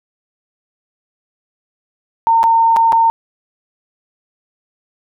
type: tone with dropouts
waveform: sine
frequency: 912 Hz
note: A#5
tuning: 38 cents flat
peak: -8 dBFS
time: 2.27-3.1 s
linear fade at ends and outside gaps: 0 ms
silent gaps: 2.431-2.439 / 2.763-2.768 / 2.922-2.929 s
effects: none